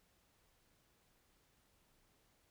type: silence
effects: pink hiss -74 dBFS RMS until 2.5 s